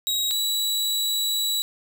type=tone pair in turn; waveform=sawtooth; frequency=3819 / 3913 Hz; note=A#7 / B7; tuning=+41 / -17 cents; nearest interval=unison; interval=42 cents; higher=second; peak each=-19 dBFS; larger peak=neither; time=0.07-0.31 / 0.31-1.62 s; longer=second; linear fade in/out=0 ms; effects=none